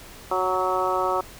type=harmonic tone with a mistuned harmonic; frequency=185 Hz; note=F#3; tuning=in tune; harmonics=2 / 3 / 4 / 5 / 6 / 7; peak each=-28 / -28 / -28 / -28 / -28 / -28 dBFS; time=0.31-1.21 s; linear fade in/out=5 ms; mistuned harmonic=6; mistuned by=+17 cents; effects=pink hiss -44 dBFS RMS until 1.39 s